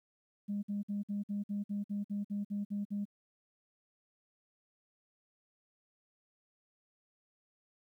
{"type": "tone bursts", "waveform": "sine", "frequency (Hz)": 203.7, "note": "G#3", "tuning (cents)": -33, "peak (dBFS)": -32, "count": 13, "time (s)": [0.48, 3.054], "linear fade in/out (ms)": 20, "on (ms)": 150, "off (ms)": 52, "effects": ["tanh soft clip ceiling -29 dBFS", "12-bit"]}